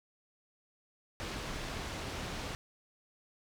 pink low-pass noise, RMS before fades -40 dBFS, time 1.2-2.55 s, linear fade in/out 0 ms, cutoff 5700 Hz, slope 12 dB/octave, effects none

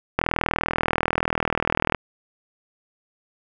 click train, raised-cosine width 0.5 ms, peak -4 dBFS, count 72, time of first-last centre 0.19-1.947 s, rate 40.4 Hz, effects none

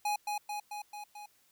square tone with echo, 832 Hz, G#5, 3 cents sharp, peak -30 dBFS, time 0.05-0.16 s, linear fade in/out 5 ms, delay 220 ms, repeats 5, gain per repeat -3 dB, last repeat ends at 1.26 s, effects white hiss -68 dBFS RMS until 1.51 s

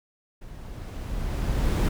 brown noise with level ramp, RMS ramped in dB -42 to -20 dBFS, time 0.41-1.89 s, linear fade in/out 10 ms, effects none

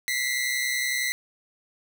sawtooth tone pair together, 1962.1 / 2093 Hz, B6 / C7, -12 / 0 cents, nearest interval minor second, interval 112 cents, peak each -24 dBFS, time 0.08-1.12 s, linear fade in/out 0 ms, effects none

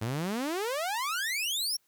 sawtooth exponential sweep, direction up, 104.2 to 5690 Hz, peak -26 dBFS, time 0.01-1.77 s, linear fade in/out 10 ms, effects white hiss -71 dBFS RMS until 1.87 s

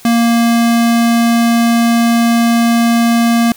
square tone, 233.1 Hz, A#3, in tune, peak -9 dBFS, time 0.05-3.52 s, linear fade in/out 2 ms, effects white hiss -40 dBFS RMS until 3.56 s

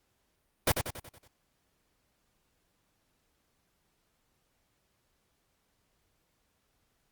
pink noise with echo, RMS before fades -24 dBFS, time 0.67-0.72 s, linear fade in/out 5 ms, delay 93 ms, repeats 6, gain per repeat -6 dB, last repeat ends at 1.278 s, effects pink hiss -75 dBFS RMS until 7.11 s + Opus 48 kbps

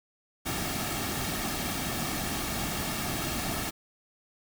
pink noise with comb filter, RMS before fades -32 dBFS, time 0.45-3.71 s, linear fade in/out 20 ms, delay 2 ms, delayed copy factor -0.55, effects none

